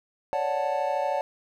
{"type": "chord", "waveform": "triangle", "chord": "D major seventh", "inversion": "third", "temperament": "equal with one note detuned", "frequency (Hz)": [554.4, 587.3, 737.9, 880], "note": ["C#5", "D5", "F#5", "A5"], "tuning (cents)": [0, 0, -5, 0], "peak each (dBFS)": -28, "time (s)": [0.33, 1.21], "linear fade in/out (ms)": 0, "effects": []}